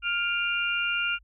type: tone cluster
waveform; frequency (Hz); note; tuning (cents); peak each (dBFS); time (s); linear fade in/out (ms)
sine; 1406 / 2398 / 2787; F6 / D7 / F7; +11 / +36 / -4; -28 / -32 / -28; 0.02-1.19; 50
effects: added 50 Hz sine -55 dBFS peak until 1.23 s